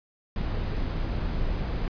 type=noise; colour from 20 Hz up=brown; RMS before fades=-28 dBFS; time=0.36-1.88 s; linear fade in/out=2 ms; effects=resampled to 11025 Hz